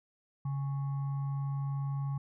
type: tone with frequency modulation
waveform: sine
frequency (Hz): 138.59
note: C#3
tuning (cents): 0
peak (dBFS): -31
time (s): 0.45-2.18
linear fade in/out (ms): 5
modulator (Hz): 966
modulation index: 0.22
effects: none